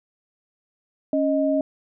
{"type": "tone pair together", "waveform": "sine", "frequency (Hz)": [277.2, 622.3], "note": ["C#4", "D#5"], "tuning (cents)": [0, 0], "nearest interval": "octave + major second", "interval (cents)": 1400, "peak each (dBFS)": -21, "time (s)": [1.13, 1.61], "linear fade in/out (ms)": 2, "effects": []}